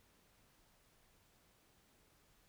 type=silence; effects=pink hiss -71 dBFS RMS until 2.48 s